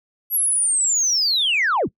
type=linear sweep; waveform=sine; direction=down; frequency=11730 to 45.12 Hz; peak=-15 dBFS; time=0.3-1.89 s; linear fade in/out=50 ms; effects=noise-tail reverb RT60 0.1 s tail -24 dB re dry + tanh soft clip ceiling -13 dBFS